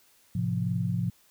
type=chord; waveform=sine; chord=F major; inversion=first; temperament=just; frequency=109.13 / 130.96 / 174.61 Hz; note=A2 / C3 / F3; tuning=-14 / +2 / 0 cents; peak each=-30 / -31 / -29 dBFS; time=0.35-1.1 s; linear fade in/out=5 ms; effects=white hiss -62 dBFS RMS until 1.3 s